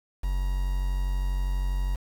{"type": "tone with quantisation", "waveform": "triangle", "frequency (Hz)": 46.19, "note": "F#1", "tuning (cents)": -2, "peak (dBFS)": -22, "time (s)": [0.23, 1.96], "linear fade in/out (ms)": 10, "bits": 7, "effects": []}